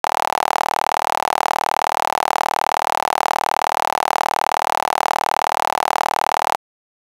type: tone with high-pass filter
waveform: sawtooth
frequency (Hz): 38.89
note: D#1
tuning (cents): 0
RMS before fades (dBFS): -19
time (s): 0.03-6.56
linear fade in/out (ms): 0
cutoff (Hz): 830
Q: 5.3
effects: resampled to 32000 Hz + 7-bit